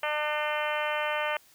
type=harmonic tone with a mistuned harmonic; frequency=300 Hz; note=D4; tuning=37 cents sharp; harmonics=2 / 3 / 4 / 5 / 6 / 7 / 8 / 9 / 10; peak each=-32 / -34 / -35 / -36 / -37 / -37 / -38 / -39 / -39 dBFS; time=0.03-1.37 s; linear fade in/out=2 ms; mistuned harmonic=10; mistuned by=+35 cents; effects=white hiss -59 dBFS RMS until 1.54 s